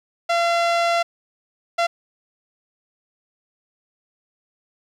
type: tone bursts at uneven times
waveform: sawtooth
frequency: 683 Hz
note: F5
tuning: 39 cents flat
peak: -13 dBFS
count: 2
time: 0.29-1.03 / 1.78-1.87 s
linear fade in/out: 10 ms
effects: low-pass 5000 Hz 12 dB/octave + 9-bit